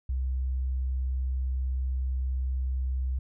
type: tone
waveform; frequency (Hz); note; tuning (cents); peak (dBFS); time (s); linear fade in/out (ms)
sine; 64.6; C2; -21; -26; 0.09-3.19; 5
effects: none